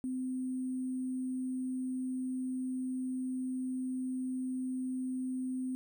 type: tone with sample-and-hold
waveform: sine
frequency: 256.9 Hz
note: C4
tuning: 32 cents flat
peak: -33 dBFS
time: 0.04-5.75 s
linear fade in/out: 0 ms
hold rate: 8820 Hz
effects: none